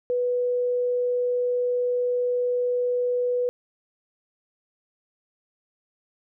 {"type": "tone", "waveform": "sine", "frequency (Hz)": 492.3, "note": "B4", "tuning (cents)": -6, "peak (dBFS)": -21, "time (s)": [0.1, 3.49], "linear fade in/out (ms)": 0, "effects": []}